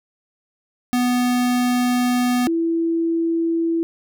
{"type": "tone pair in turn", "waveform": ["square", "sine"], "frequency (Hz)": [246.9, 331.7], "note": ["B3", "E4"], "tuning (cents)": [0, 11], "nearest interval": "perfect fourth", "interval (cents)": 511, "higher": "second", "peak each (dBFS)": -17, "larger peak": "neither", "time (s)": [[0.93, 2.47], [2.47, 3.83]], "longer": "first", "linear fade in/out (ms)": 0, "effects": []}